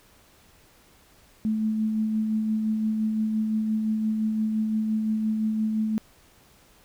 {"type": "tone with tremolo", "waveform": "sine", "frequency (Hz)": 217.6, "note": "A3", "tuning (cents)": -19, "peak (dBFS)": -21, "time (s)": [1.45, 5.98], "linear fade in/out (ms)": 0, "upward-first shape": "sine", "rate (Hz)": 5.8, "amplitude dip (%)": 30, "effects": ["pink hiss -57 dBFS RMS until 6.84 s"]}